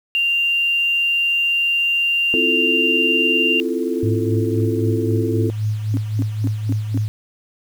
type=tone; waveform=sine; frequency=2783 Hz; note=F7; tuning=7 cents flat; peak=-15 dBFS; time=0.15-3.6 s; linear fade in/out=0 ms
type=chord; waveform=sine; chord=F major seventh; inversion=second; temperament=equal; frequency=261.6 / 329.6 / 349.2 / 440 Hz; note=C4 / E4 / F4 / A4; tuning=0 / 0 / 0 / 0 cents; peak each=-24 dBFS; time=2.34-5.5 s; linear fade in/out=0 ms
type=tone with tremolo; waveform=sine; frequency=107 Hz; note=A2; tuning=48 cents flat; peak=-16 dBFS; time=4.03-7.08 s; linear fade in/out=0 ms; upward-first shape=sine; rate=3.8 Hz; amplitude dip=55%
type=tone bursts; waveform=sine; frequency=269.2 Hz; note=C4; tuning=49 cents sharp; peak=-20 dBFS; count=5; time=5.94-6.975 s; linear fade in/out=0 ms; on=31 ms; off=220 ms
effects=7-bit